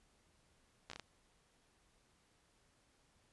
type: slowing click train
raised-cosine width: 0.2 ms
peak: -29 dBFS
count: 5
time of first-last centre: 0.9-0.997 s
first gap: 14 ms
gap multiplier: 1.38
effects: pink hiss -73 dBFS RMS until 3.32 s + resampled to 24000 Hz